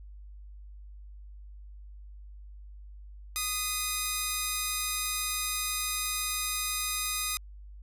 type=tone pair together; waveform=5% pulse; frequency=1241 / 2031 Hz; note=D#6 / B6; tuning=-5 / +48 cents; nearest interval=major sixth; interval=853 cents; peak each=-18 / -26 dBFS; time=3.36-7.37 s; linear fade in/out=0 ms; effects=added 50 Hz sine -44 dBFS peak until 7.82 s + resampled to 32000 Hz